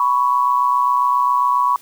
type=tone pair together; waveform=sine; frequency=987.8 / 1115.2 Hz; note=B5 / C#6; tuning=0 / +10 cents; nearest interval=major second; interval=210 cents; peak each=-16 dBFS; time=0-1.76 s; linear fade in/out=2 ms; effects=white hiss -47 dBFS RMS until 1.81 s

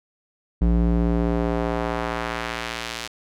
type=tone with band-pass filter sweep; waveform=square; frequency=57.6 Hz; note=A#1; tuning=20 cents flat; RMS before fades=-23 dBFS; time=0.61-3.08 s; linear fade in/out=10 ms; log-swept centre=130 to 4500 Hz; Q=0.76; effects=none

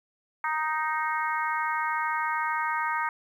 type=harmonic tone; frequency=311.1 Hz; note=D#4; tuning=in tune; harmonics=3 / 4 / 5 / 6 / 7; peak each=-29 / -31 / -33 / -35 / -36 dBFS; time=0.44-3.09 s; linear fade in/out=2 ms; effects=10-bit

